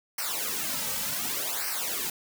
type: noise with flanger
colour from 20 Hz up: white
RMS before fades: -31 dBFS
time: 0.18-2.1 s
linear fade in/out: 5 ms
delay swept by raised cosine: 0.28 to 2.88 ms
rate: 0.67 Hz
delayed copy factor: -0.9
effects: none